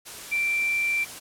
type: tone in noise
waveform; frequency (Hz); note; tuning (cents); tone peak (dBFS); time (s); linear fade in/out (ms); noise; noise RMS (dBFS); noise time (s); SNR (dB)
sine; 2349; D7; 0; -22; 0.31-1.05; 20; white; -39; 0.05-1.2; +14
effects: low-pass 12000 Hz 12 dB/octave